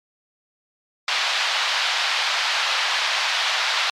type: band-pass noise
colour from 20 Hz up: white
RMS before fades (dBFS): -22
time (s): 1.08-3.9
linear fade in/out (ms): 2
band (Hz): 720 to 4400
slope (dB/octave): 24
effects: MP3 96 kbps